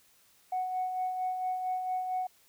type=tone with tremolo; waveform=sine; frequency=740 Hz; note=F#5; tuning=in tune; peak=-27 dBFS; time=0.52-2.27 s; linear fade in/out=5 ms; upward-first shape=sine; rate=4.4 Hz; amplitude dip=45%; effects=tanh soft clip ceiling -25 dBFS + white hiss -64 dBFS RMS until 2.48 s

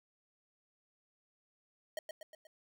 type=tone with echo; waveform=square; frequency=627 Hz; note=D#5; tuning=13 cents sharp; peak=-37 dBFS; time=1.97-1.99 s; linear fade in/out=2 ms; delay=120 ms; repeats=4; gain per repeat=-5 dB; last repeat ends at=2.47 s; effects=none

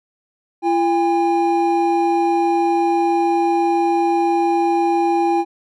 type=tone pair together; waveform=triangle; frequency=339.8 / 808.2 Hz; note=F4 / G#5; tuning=-47 / -47 cents; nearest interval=octave + minor third; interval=1500 cents; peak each=-15 dBFS; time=0.62-5.45 s; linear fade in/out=50 ms; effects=none

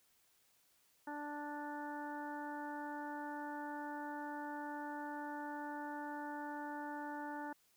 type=harmonic tone; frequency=293.7 Hz; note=D4; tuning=in tune; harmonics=1 / 2 / 3 / 4 / 5 / 6; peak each=-46 / -52 / -45 / -58 / -51 / -55 dBFS; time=1.07-7.53 s; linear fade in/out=5 ms; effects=white hiss -73 dBFS RMS until 7.76 s

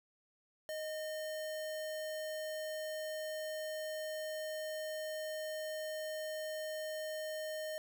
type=tone with sample-and-hold; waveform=sine; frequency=622.3 Hz; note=D#5; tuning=in tune; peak=-38 dBFS; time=0.69-7.78 s; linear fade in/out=0 ms; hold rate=2450 Hz; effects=none

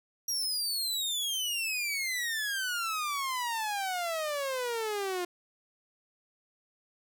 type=exponential sweep; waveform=sawtooth; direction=down; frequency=5730 to 349.6 Hz; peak=-27 dBFS; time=0.28-5.25 s; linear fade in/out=5 ms; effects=none

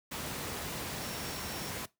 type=tone in noise; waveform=sine; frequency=5500 Hz; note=F8; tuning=27 cents flat; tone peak=-48 dBFS; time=1.01-1.7 s; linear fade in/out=10 ms; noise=pink; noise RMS=-38 dBFS; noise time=0.11-1.86 s; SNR=-13 dB; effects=noise-tail reverb RT60 0.2 s tail -20 dB re dry + high-pass 80 Hz 12 dB/octave

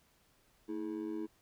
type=tone with amplitude modulation; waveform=triangle; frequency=323.2 Hz; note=E4; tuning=34 cents flat; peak=-30 dBFS; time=0.68-1.27 s; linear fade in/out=20 ms; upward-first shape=sine; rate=97.6 Hz; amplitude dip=95%; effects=tanh soft clip ceiling -26 dBFS + pink hiss -70 dBFS RMS until 1.41 s

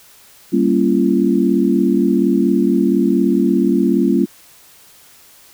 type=chord; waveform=sine; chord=G half-diminished seventh; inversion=none; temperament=equal with one note detuned; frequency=196 / 233.1 / 277.2 / 341.8 Hz; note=G3 / Bb3 / Db4 / F4; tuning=0 / 0 / 0 / -37 cents; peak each=-17 dBFS; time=0.52-4.26 s; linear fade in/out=20 ms; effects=white hiss -46 dBFS RMS until 5.53 s

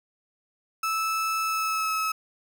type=tone with pitch glide; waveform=35% pulse; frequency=1310 to 1292.7 Hz; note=E6 to E6; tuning=-11 to -34 cents; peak=-23 dBFS; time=0.83-2.12 s; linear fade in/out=5 ms; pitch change=-23 cents; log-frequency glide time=1.43-1.94 s; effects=none

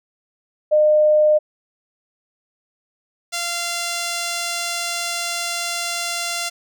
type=tone pair in turn; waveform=sine / 5% pulse; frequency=608 / 690.1 Hz; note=D#5 / F5; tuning=-40 / -21 cents; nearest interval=major second; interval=219 cents; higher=second; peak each=-11 / -11 dBFS; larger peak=neither; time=0.71-1.39 / 3.32-6.5 s; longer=second; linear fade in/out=20 ms; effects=none

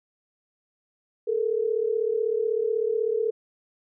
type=tone pair together; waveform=sine; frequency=428.8 / 464.9 Hz; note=A4 / A#4; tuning=-45 / -5 cents; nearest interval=minor second; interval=140 cents; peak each=-25 dBFS; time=1.27-3.31 s; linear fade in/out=10 ms; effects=none

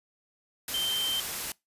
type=tone in noise; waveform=sine; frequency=3124 Hz; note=G7; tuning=7 cents flat; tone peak=-27 dBFS; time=0.74-1.2 s; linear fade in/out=2 ms; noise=white; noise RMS=-34 dBFS; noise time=0.68-1.52 s; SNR=+4 dB; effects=noise-tail reverb RT60 0.2 s tail -24 dB re dry + resampled to 32000 Hz

